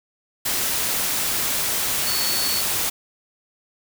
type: tone in noise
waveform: sine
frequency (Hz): 4435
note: C#8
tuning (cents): 0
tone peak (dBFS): -25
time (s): 2.06-2.61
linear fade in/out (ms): 10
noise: white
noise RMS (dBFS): -23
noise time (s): 0.45-2.9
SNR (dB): -5
effects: none